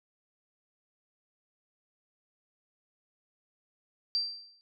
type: tone with exponential decay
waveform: sine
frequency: 4699 Hz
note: D8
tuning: in tune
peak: -24 dBFS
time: 4.15-4.61 s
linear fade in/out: 0 ms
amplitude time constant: 100 ms
effects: none